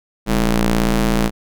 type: ring-modulated tone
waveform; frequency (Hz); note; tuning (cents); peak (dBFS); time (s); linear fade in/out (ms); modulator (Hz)
sawtooth; 115.5; A#2; -16; -7; 0.26-1.31; 50; 86.3
effects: none